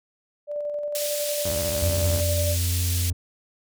sine tone with tremolo, 588 Hz, D5, 2 cents sharp, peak -25 dBFS, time 0.47-2.57 s, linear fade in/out 50 ms, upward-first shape square, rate 11 Hz, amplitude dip 25%
white band-pass noise, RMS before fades -30 dBFS, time 0.95-3.1 s, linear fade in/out 0 ms, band 2900 to 14000 Hz, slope 12 dB/octave
sawtooth tone with vibrato, 82.41 Hz, E2, in tune, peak -25 dBFS, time 1.45-2.21 s, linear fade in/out 5 ms, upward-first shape square, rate 15 Hz, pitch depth 260 cents each way
triangle tone, 87.31 Hz, F2, in tune, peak -20 dBFS, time 1.82-3.13 s, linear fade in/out 10 ms
effects none

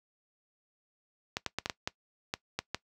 clicks, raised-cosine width 0.2 ms, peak -14 dBFS, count 9, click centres 1.369 / 1.463 / 1.586 / 1.659 / 1.698 / 1.875 / 2.339 / 2.59 / 2.746 s, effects noise-tail reverb RT60 0.1 s tail -20 dB re dry + high-pass 60 Hz 12 dB/octave

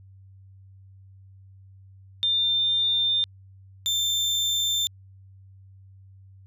sine / 35% pulse tone pair in turn, 3601 / 3572 Hz, A7 / A7, +39 / +25 cents, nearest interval unison, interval 14 cents, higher first, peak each -20 dBFS, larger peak neither, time 2.23-3.24 / 3.86-4.87 s, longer neither, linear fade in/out 0 ms, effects added 96 Hz sine -47 dBFS peak until 6.46 s + resampled to 32000 Hz

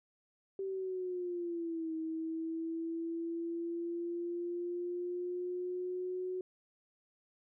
sine linear two-way sweep, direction down then up, 389.4 to 319.7 to 369.1 Hz, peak -35 dBFS, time 0.59-6.41 s, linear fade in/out 2 ms, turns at 1.94 s, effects none

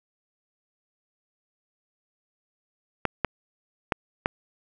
clicks, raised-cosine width 0.5 ms, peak -7 dBFS, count 4, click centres 3.053 / 3.247 / 3.922 / 4.259 s, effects none

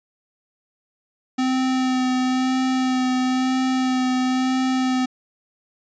square tone with vibrato, 257.3 Hz, C4, 29 cents flat, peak -19 dBFS, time 1.38-5.06 s, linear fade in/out 10 ms, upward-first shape sine, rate 1 Hz, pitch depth 15 cents each way, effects resampled to 16000 Hz

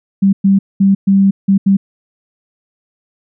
sine tone bursts at uneven times, 195.6 Hz, G3, 4 cents flat, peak -6 dBFS, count 6, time 0.22-0.33 / 0.44-0.59 / 0.8-0.95 / 1.07-1.31 / 1.48-1.58 / 1.66-1.77 s, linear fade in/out 10 ms, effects none

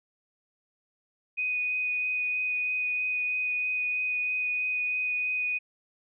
sine tone with vibrato, 2489 Hz, D#7, in tune, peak -26 dBFS, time 1.37-5.59 s, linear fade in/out 20 ms, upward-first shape sine, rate 3.1 Hz, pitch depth 9 cents each way, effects none

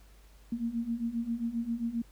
sine beating tone pair, 228.1 / 235.6 Hz, A#3 / A#3, -37 / +19 cents, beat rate 7.5 Hz, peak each -35 / -32 dBFS, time 0.52-2.02 s, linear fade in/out 5 ms, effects added 50 Hz sine -54 dBFS peak until 2.11 s + pink hiss -63 dBFS RMS until 2.11 s

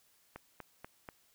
click train, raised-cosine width 0.5 ms, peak -29 dBFS, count 4, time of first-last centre 0.36-1.088 s, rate 4.12 Hz, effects white hiss -69 dBFS RMS until 1.34 s

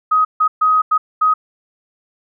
sine tone bursts at uneven times, 1259 Hz, D#6, 20 cents sharp, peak -10 dBFS, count 5, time 0.11-0.25 / 0.4-0.48 / 0.61-0.82 / 0.91-0.98 / 1.21-1.34 s, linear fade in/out 10 ms, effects none

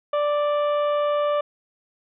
harmonic tone, 587.3 Hz, D5, in tune, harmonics 1 / 2 / 3 / 4 / 5 / 6, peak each -20 / -26 / -41 / -43 / -41 / -46 dBFS, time 0.13-1.41 s, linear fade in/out 5 ms, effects none

